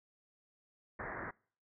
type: low-pass noise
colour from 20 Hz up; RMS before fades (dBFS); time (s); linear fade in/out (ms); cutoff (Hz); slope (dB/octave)
white; -43; 0.99-1.31; 5; 2000; 96
effects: noise-tail reverb RT60 0.5 s tail -26 dB re dry